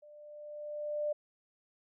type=tone with level ramp; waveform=sine; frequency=595 Hz; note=D5; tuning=22 cents sharp; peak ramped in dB=-53 to -29 dBFS; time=0.02-1.13 s; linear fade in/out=10 ms; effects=none